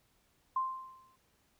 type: tone with exponential decay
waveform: sine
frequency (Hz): 1046.5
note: C6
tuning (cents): 0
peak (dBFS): -27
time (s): 0.56-1.16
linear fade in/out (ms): 5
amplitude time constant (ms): 130
effects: pink hiss -72 dBFS RMS until 1.59 s